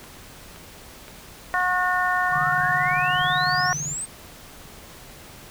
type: click train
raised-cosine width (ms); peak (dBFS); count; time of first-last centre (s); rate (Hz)
0.3; -26; 4; 0.04-1.603; 1.92
type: harmonic tone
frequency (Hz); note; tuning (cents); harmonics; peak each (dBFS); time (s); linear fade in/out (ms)
363.4; F#4; -31; 2 / 3 / 4 / 5; -25 / -25 / -25 / -25; 1.54-3.73; 0
type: exponential sweep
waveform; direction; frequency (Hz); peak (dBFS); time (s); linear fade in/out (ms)
sine; up; 1046 to 8570; -27; 2.27-4.06; 20
type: tone with tremolo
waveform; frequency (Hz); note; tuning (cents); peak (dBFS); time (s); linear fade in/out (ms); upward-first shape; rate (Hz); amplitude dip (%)
sine; 146.83; D3; 0; -29; 2.3-3.96; 50; square; 18; 75
effects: pink hiss -44 dBFS RMS until 5.5 s